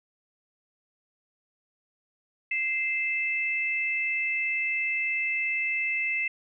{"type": "tone pair together", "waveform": "sine", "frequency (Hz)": [2087, 2630], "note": ["C7", "E7"], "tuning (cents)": [-5, -5], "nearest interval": "major third", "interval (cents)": 400, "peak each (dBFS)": -28, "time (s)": [2.51, 6.28], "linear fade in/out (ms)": 5, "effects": []}